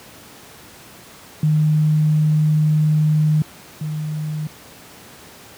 sine tone pair in turn, 153.4 / 153.4 Hz, D#3 / D#3, -24 / -24 cents, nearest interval unison, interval 0 cents, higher neither, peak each -12 / -21 dBFS, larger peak first, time 1.43-3.42 / 3.81-4.47 s, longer first, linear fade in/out 2 ms, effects pink hiss -42 dBFS RMS until 5.57 s + high-pass 100 Hz 12 dB/octave

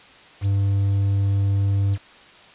triangle tone with quantisation, 99.1 Hz, G2, 19 cents sharp, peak -15 dBFS, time 0.41-1.98 s, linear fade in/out 50 ms, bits 7, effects white hiss -47 dBFS RMS until 2.54 s + resampled to 8000 Hz

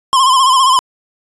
square tone with vibrato, 1046.5 Hz, C6, in tune, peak -8 dBFS, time 0.13-0.79 s, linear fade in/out 0 ms, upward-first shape sine, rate 15 Hz, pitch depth 73 cents each way, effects resampled to 24000 Hz

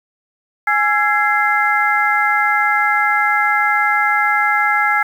harmonic tone with a mistuned harmonic, 416.5 Hz, G#4, 5 cents sharp, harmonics 2 / 3 / 4 / 5, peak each -18 / -18 / -18 / -18 dBFS, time 0.67-5.03 s, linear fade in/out 5 ms, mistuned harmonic 3, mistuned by +130 cents, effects 7-bit

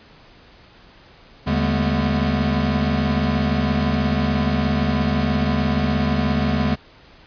square tone cluster, 77.9 / 145.2 / 202.2 / 219.1 / 245.3 Hz, D#2 / D3 / G#3 / A3 / B3, +3 / -19 / -46 / -7 / -12 cents, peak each -25 dBFS, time 1.46-6.76 s, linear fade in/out 20 ms, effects pink hiss -48 dBFS RMS until 7.26 s + resampled to 11025 Hz

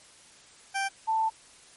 20% pulse / sine tone pair in turn, 784 / 886.4 Hz, G5 / A5, 0 / +13 cents, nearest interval major second, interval 213 cents, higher second, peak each -22 / -23 dBFS, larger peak first, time 0.74-0.89 / 1.07-1.3 s, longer second, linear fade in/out 20 ms, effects white hiss -54 dBFS RMS until 1.76 s + MP3 48 kbps

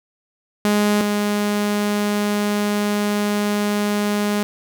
sawtooth tone pair in turn, 207.7 / 206.8 Hz, G#3 / G#3, 0 / -7 cents, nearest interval unison, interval 7 cents, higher first, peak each -11 / -14 dBFS, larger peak first, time 0.65-1.01 / 1.01-4.43 s, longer second, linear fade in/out 0 ms, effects none

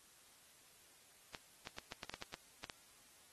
clicks, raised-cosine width 0.2 ms, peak -27 dBFS, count 11, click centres 1.348 / 1.672 / 1.785 / 1.922 / 2.032 / 2.096 / 2.14 / 2.224 / 2.341 / 2.642 / 2.698 s, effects white hiss -65 dBFS RMS until 3.32 s + AAC 32 kbps

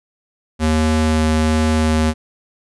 square ring-modulated tone, 156.5 Hz, D#3, 10 cents sharp, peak -11 dBFS, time 0.59-2.14 s, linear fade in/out 50 ms, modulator 77.9 Hz, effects resampled to 24000 Hz

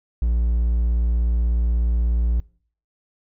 triangle tone, 58.27 Hz, A#1, in tune, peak -15 dBFS, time 0.22-2.4 s, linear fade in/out 0 ms, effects noise-tail reverb RT60 0.5 s tail -23 dB re dry

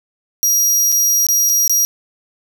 sawtooth tone with dropouts, 5730 Hz, F8, 44 cents sharp, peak -9 dBFS, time 0.43-1.85 s, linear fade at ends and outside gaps 0 ms, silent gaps 0.919-0.924 / 1.267-1.287 / 1.492-1.496 / 1.678-1.696 s, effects none

